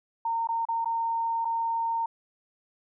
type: tone with dropouts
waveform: sine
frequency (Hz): 917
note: A#5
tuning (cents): -29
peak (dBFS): -25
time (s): 0.25-2.06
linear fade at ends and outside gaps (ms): 5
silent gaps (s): 0.473-0.488 / 0.653-0.686 / 0.846-0.856 / 1.448-1.452
effects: none